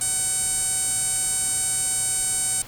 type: tone with band-pass filter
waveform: sawtooth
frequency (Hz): 753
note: F#5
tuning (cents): +30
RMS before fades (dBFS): -24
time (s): 0.01-2.62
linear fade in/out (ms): 2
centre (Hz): 8600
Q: 8.8
effects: added 120 Hz sine -46 dBFS peak until 2.67 s + pink hiss -42 dBFS RMS until 2.67 s